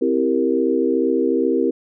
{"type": "chord", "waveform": "sine", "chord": "C dominant seventh", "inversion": "none", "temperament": "equal", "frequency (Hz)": [261.6, 329.6, 392, 466.2], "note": ["C4", "E4", "G4", "Bb4"], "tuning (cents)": [0, 0, 0, 0], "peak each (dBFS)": -21, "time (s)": [0.01, 1.71], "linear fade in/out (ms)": 10, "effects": []}